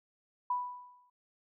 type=tone with exponential decay; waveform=sine; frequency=987.8 Hz; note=B5; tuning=in tune; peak=-27 dBFS; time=0.5-1.1 s; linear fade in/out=5 ms; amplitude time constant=130 ms; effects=none